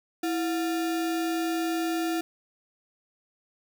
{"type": "tone with sample-and-hold", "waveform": "sine", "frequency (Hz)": 329.6, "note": "E4", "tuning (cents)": 0, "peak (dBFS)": -25, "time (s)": [0.23, 2.21], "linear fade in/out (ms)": 5, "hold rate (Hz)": 1050, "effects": []}